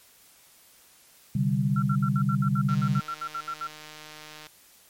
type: chord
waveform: sine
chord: C suspended second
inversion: none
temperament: equal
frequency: 130.81 / 146.83 / 196 Hz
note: C3 / D3 / G3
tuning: 0 / 0 / 0 cents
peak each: -26 dBFS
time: 1.35-3 s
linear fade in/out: 5 ms
type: tone bursts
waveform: sine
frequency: 1359 Hz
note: F6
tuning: 48 cents flat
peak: -29 dBFS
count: 15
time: 1.76-3.672 s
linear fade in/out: 5 ms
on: 64 ms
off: 68 ms
type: click train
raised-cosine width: 0.2 ms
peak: -26 dBFS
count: 273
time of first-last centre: 2.69-4.468 s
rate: 153 Hz
effects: white hiss -56 dBFS RMS until 4.89 s + MP3 64 kbps